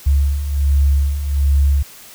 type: beating tone pair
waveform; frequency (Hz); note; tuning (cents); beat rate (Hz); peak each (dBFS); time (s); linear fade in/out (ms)
sine; 69.3 / 70.6; C#2 / C#2; 0 / +32; 1.3; -19 / -13; 0.06-1.83; 10
effects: white hiss -40 dBFS RMS until 2.14 s